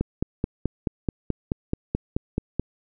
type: click train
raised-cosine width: 3 ms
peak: -10 dBFS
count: 13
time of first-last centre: 0.01-2.596 s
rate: 4.64 Hz
effects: none